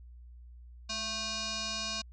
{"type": "tone with frequency modulation", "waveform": "sine", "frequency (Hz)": 671, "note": "E5", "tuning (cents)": 31, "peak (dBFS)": -33, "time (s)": [0.89, 2.02], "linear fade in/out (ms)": 10, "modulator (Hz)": 882, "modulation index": 6.3, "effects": ["added 60 Hz sine -48 dBFS peak until 2.12 s"]}